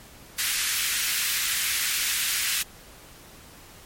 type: high-pass noise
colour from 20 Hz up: pink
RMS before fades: -26 dBFS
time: 0.38-2.63 s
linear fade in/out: 10 ms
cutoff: 1700 Hz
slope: 24 dB/octave
effects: pink hiss -48 dBFS RMS until 3.85 s + MP3 64 kbps